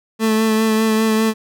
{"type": "tone with vibrato", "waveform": "30% pulse", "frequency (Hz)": 220, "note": "A3", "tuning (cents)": 0, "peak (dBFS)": -11, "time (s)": [0.19, 1.34], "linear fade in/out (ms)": 50, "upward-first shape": "sine", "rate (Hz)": 5, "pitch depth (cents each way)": 19, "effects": []}